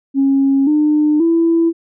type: tone with pitch steps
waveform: sine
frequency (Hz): 273.2 / 301.4 / 332.5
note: C#4 / D4 / E4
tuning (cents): -25 / +45 / +15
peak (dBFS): -9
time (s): 0.14-1.73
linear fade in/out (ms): 50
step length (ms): 530
effects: tanh soft clip ceiling -5 dBFS